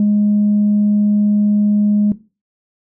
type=tone; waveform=sine; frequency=207.7 Hz; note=G#3; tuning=in tune; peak=-9 dBFS; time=0-2.12 s; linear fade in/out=2 ms; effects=noise-tail reverb RT60 0.3 s tail -17 dB re dry + tanh soft clip ceiling -7 dBFS